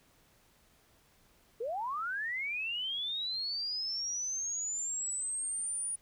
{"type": "linear sweep", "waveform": "sine", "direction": "up", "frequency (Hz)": [425.9, 9660], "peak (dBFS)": -33, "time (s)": [1.6, 5.96], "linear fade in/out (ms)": 10, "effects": ["pink hiss -66 dBFS RMS until 6.01 s"]}